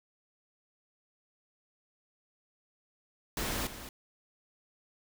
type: noise with echo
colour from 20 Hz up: pink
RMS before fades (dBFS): -34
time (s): 3.37-3.67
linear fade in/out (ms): 2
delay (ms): 220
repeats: 1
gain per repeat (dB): -11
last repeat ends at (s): 3.89
effects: none